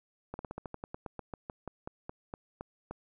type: slowing click train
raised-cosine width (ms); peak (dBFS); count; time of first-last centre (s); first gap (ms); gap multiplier
1; -25; 19; 0.34-2.91; 51; 1.11
effects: none